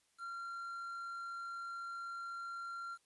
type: tone with quantisation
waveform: triangle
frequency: 1377 Hz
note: F6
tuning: 25 cents flat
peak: -40 dBFS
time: 0.18-2.98 s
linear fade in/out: 50 ms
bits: 10
effects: white hiss -75 dBFS RMS until 3.05 s + resampled to 24000 Hz